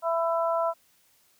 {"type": "harmonic tone", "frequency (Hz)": 332.6, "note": "E4", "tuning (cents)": 16, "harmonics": [2, 3, 4], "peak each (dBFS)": [-25, -29, -31], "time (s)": [0.02, 0.74], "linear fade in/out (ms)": 50, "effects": ["white hiss -64 dBFS RMS until 1.39 s"]}